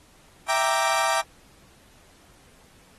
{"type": "chord", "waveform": "30% pulse", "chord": "E half-diminished seventh", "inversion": "none", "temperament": "equal", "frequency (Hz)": [659.3, 784, 932.3, 1174.7], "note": ["E5", "G5", "Bb5", "D6"], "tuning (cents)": [0, 0, 0, 0], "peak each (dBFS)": -24, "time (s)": [0.48, 1.22], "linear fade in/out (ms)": 20, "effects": ["pink hiss -56 dBFS RMS until 2.98 s", "AAC 32 kbps"]}